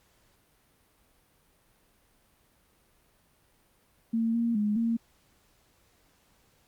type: tone with pitch steps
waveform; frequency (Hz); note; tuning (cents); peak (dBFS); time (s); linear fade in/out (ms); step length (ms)
sine; 227.4 / 233 / 209 / 230.1; A#3 / A#3 / G#3 / A#3; -43 / -1 / +11 / -22; -24; 4.13-4.97; 10; 210
effects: pink hiss -66 dBFS RMS until 6.67 s + Opus 48 kbps